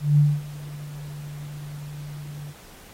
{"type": "tone with ADSR envelope", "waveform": "sine", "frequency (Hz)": 146.83, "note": "D3", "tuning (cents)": 0, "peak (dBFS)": -12, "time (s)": [0, 2.54], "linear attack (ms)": 180, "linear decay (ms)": 230, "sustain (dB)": -21, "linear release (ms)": 45, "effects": ["pink hiss -48 dBFS RMS until 2.93 s", "AAC 48 kbps"]}